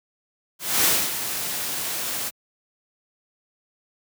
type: noise with ADSR envelope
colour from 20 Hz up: white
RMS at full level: -18 dBFS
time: 0.59-2.31 s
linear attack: 260 ms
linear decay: 250 ms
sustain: -10 dB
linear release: 35 ms
effects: high-pass 100 Hz 12 dB/octave